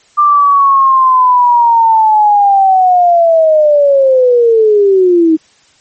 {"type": "linear sweep", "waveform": "sine", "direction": "down", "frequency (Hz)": [1191, 312.2], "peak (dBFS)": -4, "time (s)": [0.17, 5.37], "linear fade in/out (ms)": 20, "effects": ["white hiss -48 dBFS RMS until 5.8 s", "MP3 32 kbps"]}